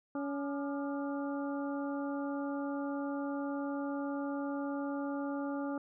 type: harmonic tone with a mistuned harmonic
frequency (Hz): 281.7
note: C#4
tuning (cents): +28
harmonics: 1 / 2 / 3 / 4 / 5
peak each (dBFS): -35 / -41 / -45 / -47 / -49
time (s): 0.15-5.78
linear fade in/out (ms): 2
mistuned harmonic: 4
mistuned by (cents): +100
effects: none